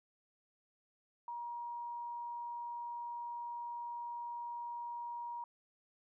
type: tone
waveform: sine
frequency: 950 Hz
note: A#5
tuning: 33 cents sharp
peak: -40 dBFS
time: 1.28-5.44 s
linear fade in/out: 2 ms
effects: none